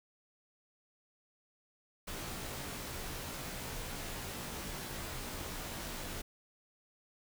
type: noise with comb filter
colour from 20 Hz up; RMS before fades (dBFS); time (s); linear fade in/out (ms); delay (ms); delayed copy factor
pink; -42; 2.07-6.22; 10; 19; -0.9
effects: none